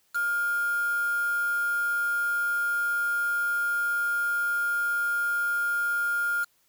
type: tone with quantisation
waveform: sine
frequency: 1409 Hz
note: F6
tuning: 15 cents sharp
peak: -24 dBFS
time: 0.14-6.45 s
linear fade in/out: 20 ms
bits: 6
effects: white hiss -67 dBFS RMS until 6.68 s